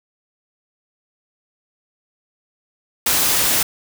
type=noise; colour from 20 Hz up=white; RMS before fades=-17 dBFS; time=3.06-3.63 s; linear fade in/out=5 ms; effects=none